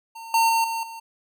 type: tone with level steps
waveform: square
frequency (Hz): 910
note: A#5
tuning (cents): -42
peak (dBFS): -37 / -17 / -19 / -26 / -36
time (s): 0.15-1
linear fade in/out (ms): 10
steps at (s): 0.34 / 0.49 / 0.64 / 0.83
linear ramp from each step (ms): 2
effects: none